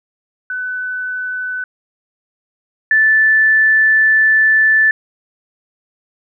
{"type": "tone pair in turn", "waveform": "sine", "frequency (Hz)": [1502, 1754.8], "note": ["F#6", "A6"], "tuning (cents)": [26, -5], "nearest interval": "minor third", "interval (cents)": 269, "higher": "second", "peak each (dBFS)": [-19, -8], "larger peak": "second", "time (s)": [[0.5, 1.64], [2.91, 4.91]], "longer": "second", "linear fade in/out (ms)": 2, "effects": []}